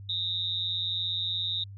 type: tone with amplitude modulation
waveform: sine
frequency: 3729 Hz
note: A#7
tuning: in tune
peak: -24 dBFS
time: 0.09-1.64 s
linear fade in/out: 5 ms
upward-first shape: sine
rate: 177 Hz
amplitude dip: 90%
effects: added 99 Hz sine -41 dBFS peak until 1.77 s